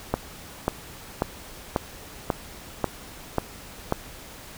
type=click train; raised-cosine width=1 ms; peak=-7 dBFS; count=8; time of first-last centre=0.14-3.924 s; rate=1.85 Hz; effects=pink hiss -43 dBFS RMS until 4.57 s